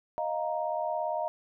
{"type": "chord", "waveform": "sine", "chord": "Eb suspended second", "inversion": "none", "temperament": "just", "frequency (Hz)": [622.3, 700, 933.4], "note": ["Eb5", "F5", "Bb5"], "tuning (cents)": [0, 4, 2], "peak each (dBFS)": [-32, -33, -34], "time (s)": [0.18, 1.28], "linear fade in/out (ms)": 0, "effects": []}